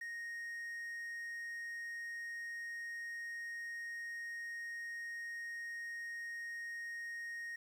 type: tone with quantisation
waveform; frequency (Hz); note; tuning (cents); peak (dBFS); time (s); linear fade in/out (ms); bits
triangle; 1864.7; A#6; 0; -40; 0.01-7.56; 5; 11
effects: none